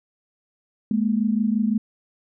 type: tone pair together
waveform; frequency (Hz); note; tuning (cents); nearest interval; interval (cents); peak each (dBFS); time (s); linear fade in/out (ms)
sine; 211.1 / 236.9; G#3 / A#3; +29 / +28; major second; 199; -20 / -23; 0.91-1.78; 2
effects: none